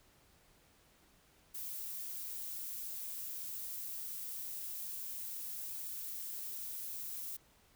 violet noise, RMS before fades -43 dBFS, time 1.54-7.37 s, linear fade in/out 10 ms, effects pink hiss -67 dBFS RMS until 7.75 s

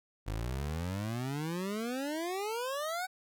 25% pulse exponential sweep, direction up, 49.82 to 762 Hz, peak -30 dBFS, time 0.26-3.07 s, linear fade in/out 20 ms, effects none

